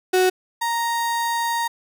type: tone pair in turn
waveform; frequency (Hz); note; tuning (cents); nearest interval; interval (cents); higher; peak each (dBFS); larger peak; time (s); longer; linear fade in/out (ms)
35% pulse; 370 / 932.3; F#4 / A#5; 0 / 0; octave + major third; 1600; second; -13 / -19; first; 0.13-0.3 / 0.61-1.68; second; 10
effects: none